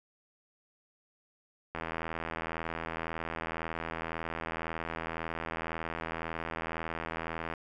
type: click train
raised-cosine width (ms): 0.5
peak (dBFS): -20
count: 475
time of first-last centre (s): 1.75-7.538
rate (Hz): 81.9
effects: none